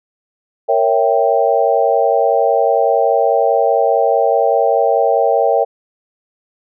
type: chord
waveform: sine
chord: A# diminished seventh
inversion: none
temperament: equal with one note detuned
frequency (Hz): 463.5 / 554.4 / 659.3 / 784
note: A#4 / C#5 / E5 / G5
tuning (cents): -10 / 0 / 0 / 0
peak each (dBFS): -16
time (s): 0.68-5.65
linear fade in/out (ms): 20
effects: none